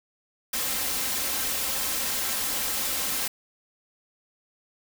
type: noise with comb filter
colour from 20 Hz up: white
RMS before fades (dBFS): -28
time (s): 0.53-3.28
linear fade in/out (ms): 5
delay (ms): 3.8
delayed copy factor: +0.5
effects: none